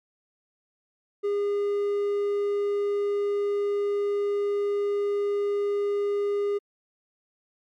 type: tone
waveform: triangle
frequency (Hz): 407.1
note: G#4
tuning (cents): -35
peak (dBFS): -21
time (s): 1.23-6.59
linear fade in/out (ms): 20
effects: MP3 96 kbps